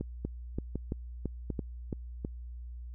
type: two click trains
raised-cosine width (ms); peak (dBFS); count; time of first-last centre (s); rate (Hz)
3; -20 / -21; 6 / 4; 0.25-1.928 / 0.01-2.249; 2.98 / 1.34
effects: added 60 Hz sine -40 dBFS peak until 2.94 s